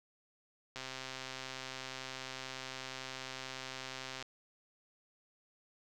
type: click train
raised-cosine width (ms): 0.2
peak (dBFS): -25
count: 455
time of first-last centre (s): 0.76-4.226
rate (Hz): 131
effects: none